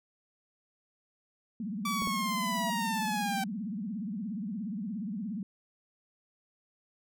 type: tone with vibrato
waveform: sine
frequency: 207.7 Hz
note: G#3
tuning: in tune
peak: -33 dBFS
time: 1.6-5.43 s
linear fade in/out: 2 ms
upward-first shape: triangle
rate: 17 Hz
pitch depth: 280 cents each way
type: linear sweep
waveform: sawtooth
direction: down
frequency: 1159 to 770 Hz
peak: -27 dBFS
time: 1.85-3.44 s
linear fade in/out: 5 ms
type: tone with exponential growth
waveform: sine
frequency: 674 Hz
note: E5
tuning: 38 cents sharp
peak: -34 dBFS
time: 1.91-2.7 s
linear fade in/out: 2 ms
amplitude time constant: 170 ms
type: clicks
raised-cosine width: 2 ms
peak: -28 / -26 dBFS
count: 2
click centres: 2.021 / 2.073 s
effects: none